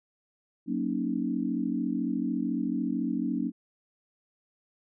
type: chord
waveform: sine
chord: D# minor seventh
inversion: first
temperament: equal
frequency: 185 / 233.1 / 277.2 / 311.1 Hz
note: F#3 / A#3 / C#4 / D#4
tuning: 0 / 0 / 0 / 0 cents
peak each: -34 / -31 / -31 / -34 dBFS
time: 0.66-3.52 s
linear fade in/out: 50 ms
effects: none